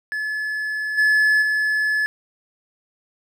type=tone with level steps; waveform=triangle; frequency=1718 Hz; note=A6; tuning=42 cents flat; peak=-21 / -12 / -16 dBFS; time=0.12-2.06 s; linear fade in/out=0 ms; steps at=0.97 / 1.41 s; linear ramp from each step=20 ms; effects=none